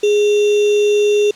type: tone with sample-and-hold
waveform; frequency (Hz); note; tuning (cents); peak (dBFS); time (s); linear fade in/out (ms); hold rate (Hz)
sine; 415.3; G#4; 0; -10; 0.03-1.31; 5; 3150
effects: white hiss -41 dBFS RMS until 1.35 s + low-pass 6000 Hz 12 dB/octave